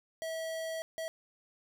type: tone bursts at uneven times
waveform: square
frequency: 648 Hz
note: E5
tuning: 30 cents flat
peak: -36 dBFS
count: 2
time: 0.22-0.82 / 0.98-1.08 s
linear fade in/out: 0 ms
effects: none